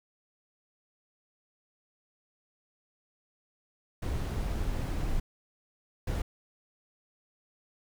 brown noise bursts at uneven times, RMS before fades -31 dBFS, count 2, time 4.02-5.2 / 6.07-6.22 s, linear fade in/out 5 ms, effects none

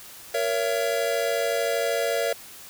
square chord, A# diminished, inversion none, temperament just, 466.2 / 559.4 / 671.3 Hz, A#4 / C#5 / E5, 0 / +16 / +31 cents, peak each -28 dBFS, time 0.34-2.33 s, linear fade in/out 5 ms, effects white hiss -44 dBFS RMS until 2.69 s

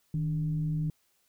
sine tone with frequency modulation, 155.56 Hz, D#3, in tune, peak -27 dBFS, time 0.14-0.9 s, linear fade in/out 2 ms, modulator 133 Hz, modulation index 0.35, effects white hiss -71 dBFS RMS until 1.28 s

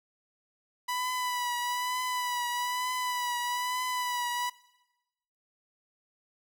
sawtooth tone with vibrato, 987.8 Hz, B5, in tune, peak -26 dBFS, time 0.88-4.5 s, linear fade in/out 10 ms, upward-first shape triangle, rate 1.1 Hz, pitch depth 38 cents each way, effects noise-tail reverb RT60 1.0 s tail -20 dB re dry

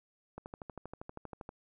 click train, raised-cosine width 1 ms, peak -29 dBFS, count 15, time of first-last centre 0.38-1.491 s, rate 12.6 Hz, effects none

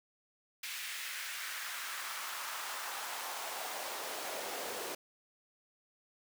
pink noise with high-pass filter sweep, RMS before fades -41 dBFS, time 0.63-4.95 s, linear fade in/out 5 ms, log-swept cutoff 2200 to 440 Hz, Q 1.7, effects none

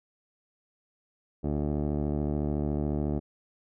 15% pulse tone with low-pass filter, 73.9 Hz, D2, 11 cents sharp, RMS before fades -29 dBFS, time 1.43-3.2 s, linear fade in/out 20 ms, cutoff 490 Hz, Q 2.7, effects none

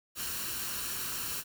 white noise with comb filter, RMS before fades -36 dBFS, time 0.15-1.44 s, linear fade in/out 50 ms, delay 0.71 ms, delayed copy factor +0.55, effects none

